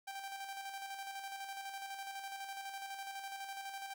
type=tone with tremolo; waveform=sawtooth; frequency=784 Hz; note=G5; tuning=in tune; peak=-38 dBFS; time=0.07-3.94 s; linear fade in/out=10 ms; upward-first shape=square; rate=12 Hz; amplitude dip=40%; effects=none